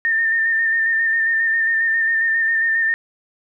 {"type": "tone with vibrato", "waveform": "sine", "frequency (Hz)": 1811, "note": "A6", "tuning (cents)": 49, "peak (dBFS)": -15, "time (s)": [0.05, 2.94], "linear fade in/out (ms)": 0, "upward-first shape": "square", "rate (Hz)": 7.4, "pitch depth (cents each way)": 23, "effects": []}